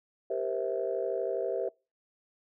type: chord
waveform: sine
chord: C dominant seventh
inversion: second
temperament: just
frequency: 392.4 / 470.9 / 523.3 / 654.1 Hz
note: G4 / Bb4 / C5 / E5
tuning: +2 / +18 / 0 / -14 cents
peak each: -34 dBFS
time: 0.3-1.69 s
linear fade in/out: 5 ms
effects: noise-tail reverb RT60 0.3 s tail -26 dB re dry + tanh soft clip ceiling -18 dBFS